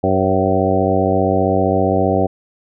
harmonic tone with a mistuned harmonic, 95.2 Hz, F#2, 50 cents sharp, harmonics 1 / 2 / 3 / 4 / 5 / 6 / 7 / 8, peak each -21 / -21 / -21 / -21 / -21 / -21 / -21 / -21 dBFS, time 0.03-2.27 s, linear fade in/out 10 ms, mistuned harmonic 6, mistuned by -36 cents, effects none

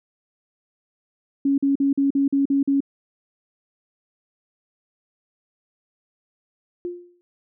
sine tone bursts, 277.2 Hz, C#4, in tune, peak -16 dBFS, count 8, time 1.45-2.805 s, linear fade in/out 5 ms, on 130 ms, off 45 ms
sine tone with exponential decay, 351.9 Hz, F4, 13 cents sharp, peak -23 dBFS, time 6.85-7.21 s, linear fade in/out 0 ms, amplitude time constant 78 ms
effects none

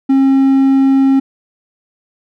triangle tone, 269.6 Hz, C#4, 48 cents flat, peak -5 dBFS, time 0.09-1.2 s, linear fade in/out 10 ms, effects none

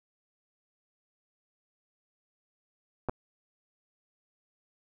clicks, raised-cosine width 1 ms, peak -17 dBFS, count 2, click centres 3.087 / 3.095 s, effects none

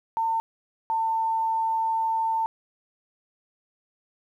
sine tone pair in turn, 903 / 896.8 Hz, A5 / A5, +45 / +33 cents, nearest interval unison, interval 12 cents, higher first, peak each -22 dBFS, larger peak neither, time 0.17-0.4 / 0.9-2.46 s, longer second, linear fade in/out 0 ms, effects 10-bit

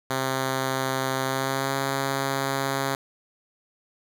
5% pulse tone with pitch glide, 132.5 to 136.38 Hz, C3 to C#3, +22 to -28 cents, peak -13 dBFS, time 0.1-2.95 s, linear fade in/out 2 ms, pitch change +50 cents, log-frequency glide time 1.24-1.75 s, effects none

